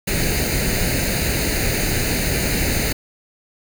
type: noise with comb filter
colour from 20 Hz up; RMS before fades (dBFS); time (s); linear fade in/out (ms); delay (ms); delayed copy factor
pink; -20; 0.07-2.93; 10; 0.45; +0.75
effects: none